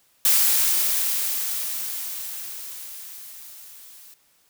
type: noise with level ramp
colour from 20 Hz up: blue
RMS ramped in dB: -17 to -47 dBFS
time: 0.25-4.14 s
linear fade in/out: 2 ms
effects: white hiss -62 dBFS RMS until 4.49 s